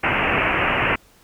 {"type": "low-pass noise", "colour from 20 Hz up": "white", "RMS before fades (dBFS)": -20, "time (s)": [0.03, 0.96], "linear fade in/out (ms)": 10, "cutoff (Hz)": 2800, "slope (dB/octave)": 96, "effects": ["pink hiss -54 dBFS RMS until 1.23 s"]}